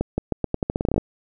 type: accelerating click train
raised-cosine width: 2 ms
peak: -8 dBFS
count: 15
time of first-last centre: 0.01-0.98 s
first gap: 170 ms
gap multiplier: 0.84
effects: none